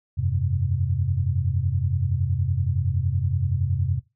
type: chord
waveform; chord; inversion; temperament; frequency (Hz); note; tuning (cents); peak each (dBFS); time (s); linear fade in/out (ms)
sine; F suspended second; none; equal; 87.31 / 98 / 130.81; F2 / G2 / C3; 0 / 0 / 0; -25; 0.17-4; 20
effects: noise-tail reverb RT60 0.2 s tail -17 dB re dry